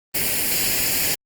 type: noise with comb filter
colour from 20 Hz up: white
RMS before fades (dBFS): -21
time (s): 0.14-1.15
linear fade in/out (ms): 10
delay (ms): 0.41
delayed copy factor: +0.65
effects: Opus 32 kbps